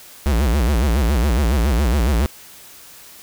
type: tone with vibrato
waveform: square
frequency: 64.2 Hz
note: C2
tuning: 32 cents flat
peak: -15 dBFS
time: 0.26-2.26 s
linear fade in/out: 0 ms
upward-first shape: sine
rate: 7.2 Hz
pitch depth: 270 cents each way
effects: white hiss -42 dBFS RMS until 3.22 s